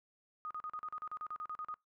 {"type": "tone bursts", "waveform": "sine", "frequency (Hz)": 1241, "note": "D#6", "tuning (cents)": -5, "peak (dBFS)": -39, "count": 14, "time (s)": [0.45, 1.741], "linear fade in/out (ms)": 0, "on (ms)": 56, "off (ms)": 39, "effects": ["noise-tail reverb RT60 0.2 s tail -25 dB re dry"]}